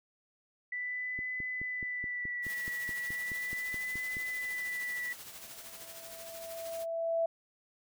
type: tone with vibrato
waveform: sine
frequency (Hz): 1975.5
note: B6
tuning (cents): 0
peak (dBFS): -34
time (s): 0.72-5.13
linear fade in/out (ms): 5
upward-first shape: sine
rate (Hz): 0.37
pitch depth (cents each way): 28
type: click train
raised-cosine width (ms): 3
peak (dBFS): -32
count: 15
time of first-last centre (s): 1.19-4.169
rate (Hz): 4.7
type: noise with tremolo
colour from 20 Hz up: white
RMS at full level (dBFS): -46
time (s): 2.42-6.86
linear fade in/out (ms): 50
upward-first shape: sine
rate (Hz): 13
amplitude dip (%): 45
type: tone with exponential growth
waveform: sine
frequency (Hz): 663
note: E5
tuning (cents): +10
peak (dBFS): -26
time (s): 5.28-7.26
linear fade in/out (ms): 5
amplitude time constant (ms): 430
effects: none